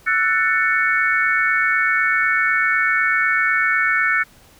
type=chord; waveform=sine; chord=F# minor seventh; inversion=third; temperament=just; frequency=1332 / 1480 / 1776 / 2220 Hz; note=E6 / F#6 / A6 / C#7; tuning=+18 / 0 / +16 / +2 cents; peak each=-23 / -20 / -20 / -20 dBFS; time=0.06-4.24 s; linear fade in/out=20 ms; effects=pink hiss -50 dBFS RMS until 4.59 s